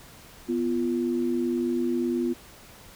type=tone pair together; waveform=sine; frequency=247.6 / 345.8 Hz; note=B3 / F4; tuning=+5 / -17 cents; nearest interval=tritone; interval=578 cents; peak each=-26 / -26 dBFS; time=0.48-2.34 s; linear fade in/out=20 ms; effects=pink hiss -49 dBFS RMS until 2.95 s